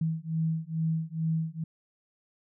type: beating tone pair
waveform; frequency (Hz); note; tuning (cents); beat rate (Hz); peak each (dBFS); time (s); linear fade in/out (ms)
sine; 160.1 / 162.4; D#3 / E3; +50 / -26; 2.3; -30; 0.01-1.64; 5
effects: none